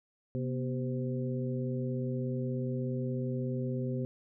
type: harmonic tone with a mistuned harmonic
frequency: 129.2 Hz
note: C3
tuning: 21 cents flat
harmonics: 1 / 2 / 3 / 4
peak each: -33 / -36 / -40 / -41 dBFS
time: 0.35-4.05 s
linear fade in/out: 0 ms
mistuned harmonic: 2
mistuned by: -86 cents
effects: none